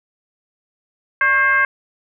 sine tone with frequency modulation, 1600 Hz, G6, 35 cents sharp, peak -12 dBFS, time 1.21-1.65 s, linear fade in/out 2 ms, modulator 506 Hz, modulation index 0.94, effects none

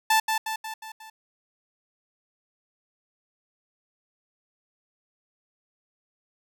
sawtooth tone with echo, 880 Hz, A5, in tune, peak -14 dBFS, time 0.1-0.2 s, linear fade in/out 5 ms, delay 180 ms, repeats 5, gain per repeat -5 dB, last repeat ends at 1.1 s, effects none

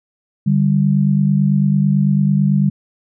sine tone pair together, 146.97 / 196 Hz, D3 / G3, +2 / 0 cents, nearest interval perfect fourth, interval 498 cents, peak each -14 dBFS, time 0.46-2.7 s, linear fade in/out 10 ms, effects none

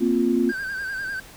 sine chord, Bb suspended second, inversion none, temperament just, 233.1 / 262.2 / 349.6 Hz, Bb3 / C4 / F4, 0 / +4 / +2 cents, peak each -22 / -22 / -22 dBFS, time 0-0.52 s, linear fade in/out 20 ms
triangle tone with vibrato, 1568 Hz, G6, in tune, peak -25 dBFS, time 0.49-1.2 s, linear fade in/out 5 ms, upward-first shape sine, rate 10 Hz, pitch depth 56 cents each way
effects pink hiss -45 dBFS RMS until 1.36 s

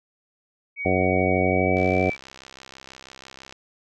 sine tone with pitch glide, 2253 to 2323 Hz, C#7 to D7, +28 to -20 cents, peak -27 dBFS, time 0.76-2.17 s, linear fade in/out 50 ms, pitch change +52 cents, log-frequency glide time 1.42-1.99 s
harmonic tone, 92.5 Hz, F#2, in tune, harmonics 1 / 2 / 3 / 4 / 5 / 6 / 7 / 8, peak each -27 / -27 / -27 / -27 / -27 / -27 / -27 / -27 dBFS, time 0.85-2.1 s, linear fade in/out 5 ms
click train, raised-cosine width 0.2 ms, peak -24 dBFS, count 117, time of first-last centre 1.77-3.525 s, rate 66.1 Hz
effects none

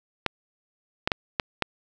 clicks, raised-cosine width 0.3 ms, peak -6 dBFS, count 5, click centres 0.263 / 1.075 / 1.118 / 1.398 / 1.623 s, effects none

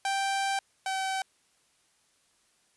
sawtooth tone pair in turn, 784 / 766.5 Hz, G5 / G5, 0 / -39 cents, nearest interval unison, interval 39 cents, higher first, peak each -23 / -25 dBFS, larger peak first, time 0.05-0.59 / 0.86-1.22 s, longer first, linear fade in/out 2 ms, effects white hiss -68 dBFS RMS until 2.76 s + resampled to 24000 Hz

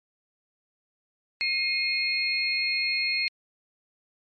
sine tone cluster, 2144 / 2486 / 4281 Hz, C7 / D#7 / C8, +42 / -2 / +39 cents, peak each -28 dBFS, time 1.41-3.28 s, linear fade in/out 0 ms, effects MP3 48 kbps

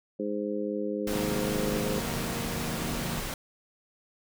harmonic tone, 103.83 Hz, G#2, in tune, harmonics 2 / 3 / 4 / 5, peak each -34 / -34 / -34 / -34 dBFS, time 0.19-2 s, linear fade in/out 10 ms
pink noise, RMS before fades -35 dBFS, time 1.07-3.34 s, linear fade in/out 2 ms
sawtooth chord, C half-diminished seventh, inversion none, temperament equal, 130.81 / 155.56 / 185 / 233.1 Hz, C3 / Eb3 / Gb3 / Bb3, 0 / 0 / 0 / 0 cents, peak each -36 / -34 / -35 / -33 dBFS, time 1.12-3.2 s, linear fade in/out 5 ms
effects none

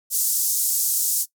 white band-pass noise, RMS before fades -22 dBFS, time 0.1-1.26 s, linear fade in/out 50 ms, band 6000 to 15000 Hz, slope 24 dB/octave, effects noise-tail reverb RT60 0.1 s tail -18 dB re dry

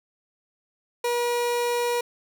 30% pulse tone, 480.5 Hz, B4, 48 cents flat, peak -20 dBFS, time 1.04-2.01 s, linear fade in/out 5 ms, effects none

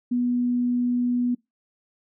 sine tone, 244.7 Hz, B3, 16 cents flat, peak -20 dBFS, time 0.11-1.35 s, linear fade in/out 10 ms, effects noise-tail reverb RT60 0.2 s tail -24 dB re dry

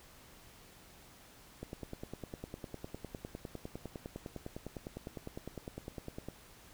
click train, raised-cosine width 2 ms, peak -28 dBFS, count 47, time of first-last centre 1.63-6.286 s, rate 9.88 Hz, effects pink hiss -58 dBFS RMS until 6.73 s

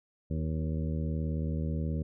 harmonic tone with a mistuned harmonic, 78.6 Hz, D#2, 18 cents sharp, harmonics 1 / 2 / 3 / 4 / 5 / 6 / 7, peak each -32 / -33 / -38 / -44 / -47 / -46 / -47 dBFS, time 0.3-2.03 s, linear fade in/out 10 ms, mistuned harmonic 5, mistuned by -20 cents, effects none

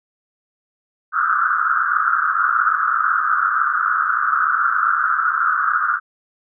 pink band-pass noise, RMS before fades -18 dBFS, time 1.12-6 s, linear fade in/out 50 ms, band 1200 to 1500 Hz, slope 96 dB/octave, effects none

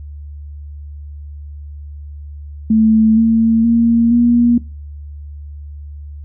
sine tone with pitch steps, 220 / 225.9 / 232 / 238.3 Hz, A3 / A3 / A#3 / A#3, 0 / +46 / -8 / +38 cents, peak -8 dBFS, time 2.7-4.58 s, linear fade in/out 5 ms, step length 470 ms, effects noise-tail reverb RT60 0.3 s tail -19 dB re dry + added 73 Hz sine -28 dBFS peak until 6.24 s

